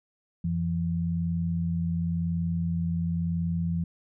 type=tone pair together; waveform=sine; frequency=88.5 / 169.45 Hz; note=F2 / E3; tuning=+23 / +48 cents; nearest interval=major seventh; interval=1125 cents; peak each=-31 / -26 dBFS; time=0.44-3.84 s; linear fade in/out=5 ms; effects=none